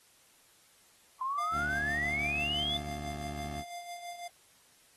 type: exponential sweep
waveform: sine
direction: up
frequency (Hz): 1021 to 3535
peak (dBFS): -30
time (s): 1.21-2.77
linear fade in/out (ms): 2
type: tone with tremolo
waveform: square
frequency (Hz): 698.5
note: F5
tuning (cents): 0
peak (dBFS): -39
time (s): 1.38-4.28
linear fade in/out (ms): 5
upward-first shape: triangle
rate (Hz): 6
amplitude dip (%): 65
type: tone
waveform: 15% pulse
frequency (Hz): 73.42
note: D2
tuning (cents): 0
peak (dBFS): -33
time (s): 1.51-3.64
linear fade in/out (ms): 50
effects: white hiss -63 dBFS RMS until 4.96 s + AAC 32 kbps